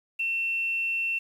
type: tone with quantisation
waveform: sine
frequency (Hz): 2700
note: E7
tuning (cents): +41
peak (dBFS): -25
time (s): 0.19-1.19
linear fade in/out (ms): 10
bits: 9
effects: none